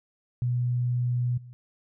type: tone with level steps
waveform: sine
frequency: 122.8 Hz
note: B2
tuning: 9 cents flat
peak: -23 / -42 dBFS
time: 0.42-1.53 s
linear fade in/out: 0 ms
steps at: 1.37 s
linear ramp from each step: 10 ms
effects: none